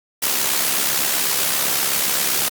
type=noise with amplitude modulation; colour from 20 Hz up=white; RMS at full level=-17 dBFS; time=0.22-2.49 s; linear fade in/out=10 ms; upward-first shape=sine; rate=67.8 Hz; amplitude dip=55%; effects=high-pass 150 Hz 12 dB/octave + Opus 48 kbps